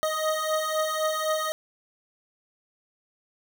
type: beating tone pair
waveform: 25% pulse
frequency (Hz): 622.3 / 626.2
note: D#5 / D#5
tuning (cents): 0 / +11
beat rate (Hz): 3.9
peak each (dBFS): -25 / -23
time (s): 0.03-1.52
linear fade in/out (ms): 0
effects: none